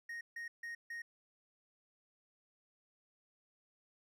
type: tone bursts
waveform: triangle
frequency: 1864.7 Hz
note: A#6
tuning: in tune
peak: -40 dBFS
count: 4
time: 0.09-1.02 s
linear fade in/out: 5 ms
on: 120 ms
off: 150 ms
effects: none